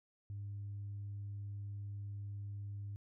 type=tone; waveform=sine; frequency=101.3 Hz; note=G#2; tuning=43 cents flat; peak=-40 dBFS; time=0.3-2.96 s; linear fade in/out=0 ms; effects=tanh soft clip ceiling -38 dBFS